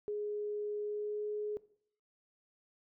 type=tone with pitch glide; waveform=sine; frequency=417 to 420.1 Hz; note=G#4 to G#4; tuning=+7 to +20 cents; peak=-34 dBFS; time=0.08-1.57 s; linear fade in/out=0 ms; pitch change=+13 cents; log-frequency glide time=0.82-1.26 s; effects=noise-tail reverb RT60 0.6 s tail -19 dB re dry